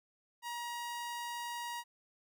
sawtooth tone, 951 Hz, A#5, 34 cents sharp, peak -35 dBFS, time 0.42-1.84 s, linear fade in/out 50 ms, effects none

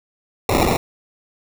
violet noise with sample-and-hold, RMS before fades -17 dBFS, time 0.49-0.77 s, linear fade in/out 2 ms, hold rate 1575 Hz, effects none

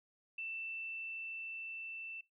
sine tone with level ramp, 2667 Hz, E7, 20 cents sharp, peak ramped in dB -39 to -43 dBFS, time 0.38-2.21 s, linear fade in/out 5 ms, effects noise-tail reverb RT60 0.2 s tail -23 dB re dry

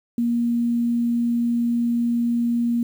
sine tone with quantisation, 236.4 Hz, A#3, 24 cents sharp, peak -18 dBFS, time 0.18-2.83 s, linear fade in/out 2 ms, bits 8, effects none

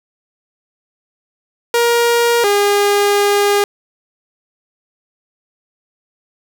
sawtooth tone pair in turn, 471.9 / 407 Hz, A#4 / G#4, +21 / -35 cents, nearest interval minor third, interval 256 cents, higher first, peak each -7 dBFS, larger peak neither, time 1.74-2.44 / 2.44-3.64 s, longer second, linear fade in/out 2 ms, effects none

